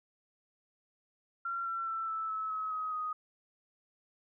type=tone with pitch steps; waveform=sine; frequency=1370 / 1351.9 / 1334.1 / 1316.5 / 1299.1 / 1282 / 1265 / 1248.3 Hz; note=F6 / E6 / E6 / E6 / E6 / E6 / D#6 / D#6; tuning=-34 / +43 / +20 / -3 / -26 / -49 / +28 / +5 cents; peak=-33 dBFS; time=1.45-3.13 s; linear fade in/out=5 ms; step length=210 ms; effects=none